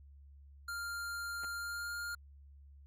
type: tone with pitch glide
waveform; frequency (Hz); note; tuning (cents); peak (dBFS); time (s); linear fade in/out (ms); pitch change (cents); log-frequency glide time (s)
square; 1396.9 to 1409.1; F6 to F6; 0 to +15; -39; 0.68-2.15; 5; +15; 1.56-1.93
type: clicks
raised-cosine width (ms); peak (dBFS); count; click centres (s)
0.5; -37; 2; 1.436 / 1.445
effects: added 70 Hz sine -54 dBFS peak until 2.86 s + AAC 48 kbps